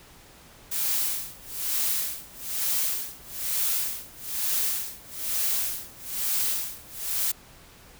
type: noise with tremolo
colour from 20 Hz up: blue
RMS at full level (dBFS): -25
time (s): 0.71-7.32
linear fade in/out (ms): 10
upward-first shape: sine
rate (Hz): 1.1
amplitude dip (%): 95
effects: pink hiss -51 dBFS RMS until 7.99 s